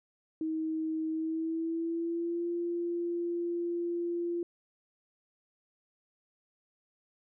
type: tone with pitch glide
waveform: sine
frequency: 317.6 to 344.4 Hz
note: D#4 to F4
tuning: +36 to -24 cents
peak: -30 dBFS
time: 0.41-4.43 s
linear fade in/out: 2 ms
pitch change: +140 cents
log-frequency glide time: 1.1-2.48 s
effects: none